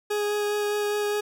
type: tone with vibrato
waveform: 40% pulse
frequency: 415.3 Hz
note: G#4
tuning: in tune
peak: -23 dBFS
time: 0.1-1.21 s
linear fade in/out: 10 ms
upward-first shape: sine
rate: 4.9 Hz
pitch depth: 9 cents each way
effects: none